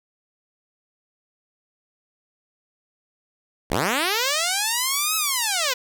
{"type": "linear two-way sweep", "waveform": "5% pulse", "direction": "up then down", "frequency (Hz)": [48.67, 1300, 482.9], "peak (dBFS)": -9, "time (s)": [3.7, 5.74], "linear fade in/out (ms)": 10, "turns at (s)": 5.16, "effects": []}